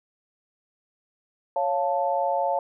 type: chord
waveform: sine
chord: Db augmented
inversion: none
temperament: equal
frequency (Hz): 554.4 / 698.5 / 880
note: Db5 / F5 / A5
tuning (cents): 0 / 0 / 0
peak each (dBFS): -26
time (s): 1.56-2.59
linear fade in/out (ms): 2
effects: none